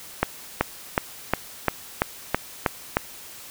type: accelerating click train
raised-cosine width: 0.5 ms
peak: -3 dBFS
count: 9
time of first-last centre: 0.23-2.969 s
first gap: 380 ms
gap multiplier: 0.97
effects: white hiss -42 dBFS RMS until 3.5 s